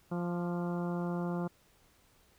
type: harmonic tone with a mistuned harmonic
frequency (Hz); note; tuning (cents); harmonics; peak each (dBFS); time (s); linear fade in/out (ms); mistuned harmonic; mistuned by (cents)
174.61; F3; 0; 1 / 2 / 3 / 4 / 5 / 6 / 7 / 8; -33 / -39 / -43 / -45 / -47 / -49 / -50 / -51; 0.11-1.48; 10; 7; -35
effects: pink hiss -66 dBFS RMS until 2.38 s